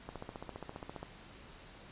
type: click train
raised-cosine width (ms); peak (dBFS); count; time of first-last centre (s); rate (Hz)
1; -28; 15; 0.09-1.03; 14.9
effects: pink hiss -54 dBFS RMS until 1.91 s + resampled to 8000 Hz